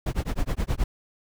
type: noise with tremolo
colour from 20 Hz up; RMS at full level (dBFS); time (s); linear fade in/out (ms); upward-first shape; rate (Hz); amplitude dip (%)
brown; -22; 0.06-0.84; 5; sine; 9.5; 100
effects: none